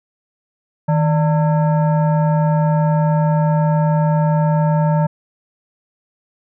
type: tone with frequency modulation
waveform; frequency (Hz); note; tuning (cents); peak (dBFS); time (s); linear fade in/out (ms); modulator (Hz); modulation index
sine; 157.7; D#3; +24; -12; 0.88-5.07; 10; 747; 0.69
effects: none